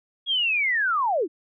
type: linear sweep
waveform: sine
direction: down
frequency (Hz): 3338 to 275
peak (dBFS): -20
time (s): 0.26-1.28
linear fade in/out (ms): 50
effects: none